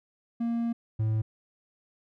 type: tone pair in turn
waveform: triangle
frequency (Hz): 233.1 / 109.56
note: A#3 / A2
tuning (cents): 0 / -7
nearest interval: octave + minor second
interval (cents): 1307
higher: first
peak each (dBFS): -24 / -22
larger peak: second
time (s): 0.4-0.73 / 0.99-1.22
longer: first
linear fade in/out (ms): 10
effects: none